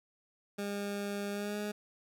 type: tone with pitch glide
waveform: 20% pulse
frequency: 202.4 to 208.1 Hz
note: G#3 to G#3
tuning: -44 to +4 cents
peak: -30 dBFS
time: 0.58-1.72 s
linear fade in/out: 10 ms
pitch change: +48 cents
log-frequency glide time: 1.31-1.57 s
effects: none